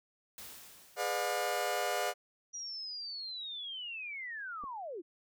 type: noise with exponential decay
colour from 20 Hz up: white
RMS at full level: -46 dBFS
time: 0.38-1.9 s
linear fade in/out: 1 ms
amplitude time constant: 330 ms
type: chord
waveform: sawtooth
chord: G# diminished seventh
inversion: none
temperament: just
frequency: 415.3 / 498.4 / 598 / 717.6 Hz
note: G#4 / B4 / D5 / F5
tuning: 0 / +16 / +31 / +47 cents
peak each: -36 / -35 / -33 / -31 dBFS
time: 0.96-2.14 s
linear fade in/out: 50 ms
type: linear sweep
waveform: sine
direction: down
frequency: 5810 to 304.1 Hz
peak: -39 dBFS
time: 2.53-5.02 s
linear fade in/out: 20 ms
type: clicks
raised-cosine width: 2 ms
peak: -39 dBFS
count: 2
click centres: 4.637 / 4.641 s
effects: none